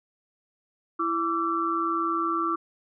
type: tone cluster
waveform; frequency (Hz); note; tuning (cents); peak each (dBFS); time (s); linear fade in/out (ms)
sine; 332.7 / 1161 / 1340; E4 / D6 / E6; +16 / -20 / +28; -29 / -26 / -30; 0.99-2.56; 10
effects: none